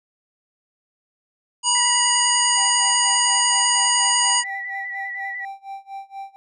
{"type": "harmonic tone", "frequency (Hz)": 967, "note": "B5", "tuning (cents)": -37, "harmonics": [1, 3, 5, 7, 9], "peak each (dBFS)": [-22, -23, -25, -21, -22], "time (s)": [1.63, 4.44], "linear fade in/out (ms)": 50}
{"type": "tone with vibrato", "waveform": "sine", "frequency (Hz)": 1957, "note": "B6", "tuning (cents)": -16, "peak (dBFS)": -27, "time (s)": [1.75, 5.45], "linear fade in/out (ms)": 2, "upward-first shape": "square", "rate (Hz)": 10, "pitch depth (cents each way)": 24}
{"type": "tone with tremolo", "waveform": "triangle", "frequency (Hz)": 784, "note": "G5", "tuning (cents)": 0, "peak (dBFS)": -27, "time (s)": [2.57, 6.36], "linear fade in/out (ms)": 0, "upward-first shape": "sine", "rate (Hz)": 4.2, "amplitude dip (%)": 95}
{"effects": []}